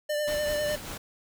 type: tone with vibrato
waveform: square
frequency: 596 Hz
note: D5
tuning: 25 cents sharp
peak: -27 dBFS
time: 0.09-0.76 s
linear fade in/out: 10 ms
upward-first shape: sine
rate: 10 Hz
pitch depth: 22 cents each way
type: noise with tremolo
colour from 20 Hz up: pink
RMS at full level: -37 dBFS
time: 0.27-0.98 s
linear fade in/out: 10 ms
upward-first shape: sine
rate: 5 Hz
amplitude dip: 40%
effects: none